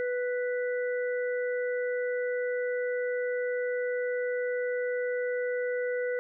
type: harmonic tone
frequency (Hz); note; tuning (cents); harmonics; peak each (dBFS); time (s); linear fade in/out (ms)
493.9; B4; 0; 1 / 3 / 4; -28 / -38 / -40; 0-6.19; 0
effects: none